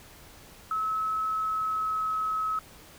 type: tone with pitch glide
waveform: sine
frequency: 1293 to 1284.8 Hz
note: E6 to E6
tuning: -34 to -45 cents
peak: -26 dBFS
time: 0.71-2.59 s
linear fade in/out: 2 ms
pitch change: -11 cents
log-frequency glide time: 1.32-2.04 s
effects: pink hiss -51 dBFS RMS until 2.98 s